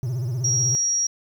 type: tone with vibrato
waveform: triangle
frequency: 123.47 Hz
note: B2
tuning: in tune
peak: -21 dBFS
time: 0.03-0.75 s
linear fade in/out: 0 ms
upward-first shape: sine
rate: 16 Hz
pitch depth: 160 cents each way
type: tone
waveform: sine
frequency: 5670 Hz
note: F8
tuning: 25 cents sharp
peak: -19 dBFS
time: 0.44-1.07 s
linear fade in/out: 5 ms
effects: 8-bit